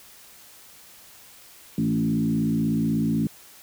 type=tone with frequency modulation; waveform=sine; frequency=220.7 Hz; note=A3; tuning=5 cents sharp; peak=-20 dBFS; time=1.78-3.27 s; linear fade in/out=2 ms; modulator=56.3 Hz; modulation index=1.3; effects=white hiss -49 dBFS RMS until 3.62 s